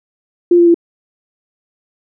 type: tone with pitch steps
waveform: sine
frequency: 349.2 / 344.4 / 339.7 Hz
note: F4 / F4 / F4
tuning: 0 / -24 / -48 cents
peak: -5 dBFS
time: 0.51-0.744 s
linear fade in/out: 5 ms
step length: 78 ms
effects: none